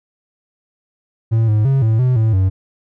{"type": "tone with pitch steps", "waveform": "triangle", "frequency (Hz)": [112.9, 106.9, 135.5, 111, 127, 110.9, 94.6], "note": ["A2", "A2", "C#3", "A2", "B2", "A2", "F#2"], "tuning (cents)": [45, -49, -39, 16, 49, 14, 39], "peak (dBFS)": -9, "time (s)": [1.31, 2.5], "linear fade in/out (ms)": 20, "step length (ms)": 170, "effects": []}